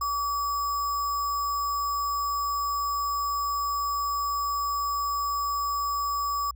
sine tone with sample-and-hold, 1146 Hz, D6, 43 cents flat, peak -25 dBFS, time 0.01-6.51 s, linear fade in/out 5 ms, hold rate 6300 Hz, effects added 60 Hz sine -43 dBFS peak until 6.55 s

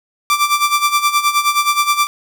sawtooth tone with tremolo, 1174.7 Hz, D6, in tune, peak -6 dBFS, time 0.3-2.07 s, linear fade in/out 0 ms, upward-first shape sine, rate 9.5 Hz, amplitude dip 75%, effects none

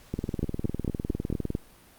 two click trains, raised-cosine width 3 ms, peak -16 / -14 dBFS, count 28 / 6, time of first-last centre 0.14-1.504 / 0.43-1.551 s, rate 19.8 / 4.46 Hz, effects pink hiss -55 dBFS RMS until 1.98 s + Opus 48 kbps

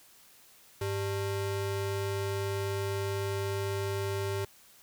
square ring-modulated tone, 246.9 Hz, B3, in tune, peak -28 dBFS, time 0.81-4.45 s, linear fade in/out 5 ms, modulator 146 Hz, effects white hiss -58 dBFS RMS until 4.82 s

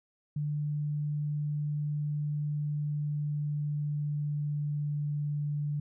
sine tone with pitch glide, 148.2 to 146.92 Hz, D3 to D3, +16 to +1 cents, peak -29 dBFS, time 0.36-5.8 s, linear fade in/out 5 ms, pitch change -15 cents, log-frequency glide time 2.46-5.28 s, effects none

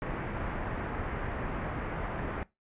pink low-pass noise, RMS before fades -35 dBFS, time 0.02-2.43 s, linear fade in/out 0 ms, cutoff 2000 Hz, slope 24 dB/octave, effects noise-tail reverb RT60 0.2 s tail -20 dB re dry + resampled to 8000 Hz

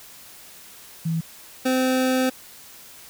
sine / 25% pulse tone pair in turn, 163.6 / 258.2 Hz, E3 / C4, -13 / -23 cents, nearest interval minor sixth, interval 790 cents, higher second, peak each -21 / -15 dBFS, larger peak second, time 1.05-1.21 / 1.65-2.3 s, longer second, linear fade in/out 10 ms, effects white hiss -45 dBFS RMS until 3.09 s

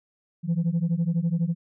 sine beating tone pair, 162.7 / 174.7 Hz, E3 / F3, -22 / +1 cents, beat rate 12 Hz, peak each -23 dBFS, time 0.43-1.55 s, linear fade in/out 50 ms, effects tanh soft clip ceiling -18 dBFS

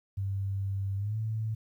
sine tone with pitch glide, 98 to 110 Hz, G2 to A2, 0 to 0 cents, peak -29 dBFS, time 0.17-1.55 s, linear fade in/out 10 ms, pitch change +200 cents, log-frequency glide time 0.97-1.17 s, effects 11-bit

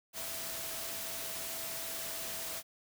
sine tone in noise, 659.3 Hz, E5, in tune, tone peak -50 dBFS, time 0.13-2.63 s, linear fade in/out 50 ms, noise white, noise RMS -40 dBFS, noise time 0.13-2.63 s, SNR -13 dB, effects none

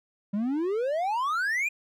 triangle exponential sweep, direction up, 194.5 to 2499 Hz, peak -23 dBFS, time 0.33-1.69 s, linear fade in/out 10 ms, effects none

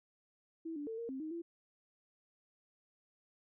sine tone with pitch steps, 326.5 / 291.4 / 448.5 / 464.5 / 265 / 312.8 / 338.1 Hz, E4 / D4 / A4 / A#4 / C4 / D#4 / E4, -17 / -13 / +33 / -6 / +22 / +9 / +44 cents, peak -39 dBFS, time 0.65-1.42 s, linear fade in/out 10 ms, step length 110 ms, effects none

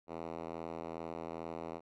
5% pulse tone with band-pass filter, 82.41 Hz, E2, in tune, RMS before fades -43 dBFS, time 0.07-1.81 s, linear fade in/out 50 ms, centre 460 Hz, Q 0.6, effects none

